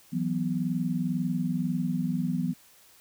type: chord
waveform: sine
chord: E suspended second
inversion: none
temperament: equal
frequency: 164.81 / 185 / 246.9 Hz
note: E3 / F#3 / B3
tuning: 0 / 0 / 0 cents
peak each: -30 dBFS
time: 0.12-2.54 s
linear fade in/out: 20 ms
effects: white hiss -57 dBFS RMS until 3 s